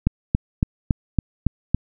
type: click train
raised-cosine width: 5 ms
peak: -4 dBFS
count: 7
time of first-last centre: 0.07-1.746 s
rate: 3.58 Hz
effects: none